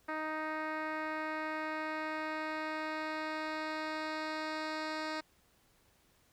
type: tone with low-pass filter sweep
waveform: 10% pulse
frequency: 311.6 Hz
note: D#4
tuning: 3 cents sharp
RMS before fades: -38 dBFS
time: 0.08-5.21 s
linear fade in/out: 10 ms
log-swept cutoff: 1900 to 4600 Hz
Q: 1.3
effects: pink hiss -69 dBFS RMS until 6.32 s